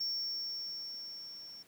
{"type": "tone with level ramp", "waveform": "triangle", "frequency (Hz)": 5470, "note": "F8", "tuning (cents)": -37, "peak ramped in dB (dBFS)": [-31, -46], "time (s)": [0, 1.63], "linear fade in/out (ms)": 10, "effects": ["pink hiss -63 dBFS RMS until 1.67 s", "high-pass 150 Hz 12 dB/octave"]}